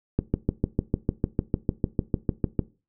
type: click train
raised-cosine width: 3 ms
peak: -8 dBFS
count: 17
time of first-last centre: 0.19-2.592 s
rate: 6.66 Hz
effects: noise-tail reverb RT60 0.3 s tail -18 dB re dry